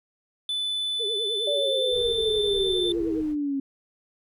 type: tone with pitch glide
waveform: triangle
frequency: 3499 to 3548 Hz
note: A7 to A7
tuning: -10 to +14 cents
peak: -24 dBFS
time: 0.49-2.92 s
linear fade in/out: 2 ms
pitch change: +24 cents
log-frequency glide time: 1.06-2.02 s
type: tone with vibrato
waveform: sine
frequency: 430.8 Hz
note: A4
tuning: 37 cents flat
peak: -30 dBFS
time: 0.99-3.22 s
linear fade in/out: 20 ms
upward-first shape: triangle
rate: 9.7 Hz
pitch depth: 190 cents each way
type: exponential sweep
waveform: sine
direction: down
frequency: 587.3 to 270.8 Hz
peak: -24 dBFS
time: 1.47-3.6 s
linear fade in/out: 5 ms
type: noise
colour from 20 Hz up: brown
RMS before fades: -42 dBFS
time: 1.91-3.36 s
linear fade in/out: 50 ms
effects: none